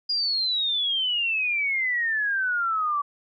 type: exponential sweep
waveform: sine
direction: down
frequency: 4896 to 1140 Hz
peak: -22 dBFS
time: 0.09-3.02 s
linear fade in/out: 10 ms
effects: none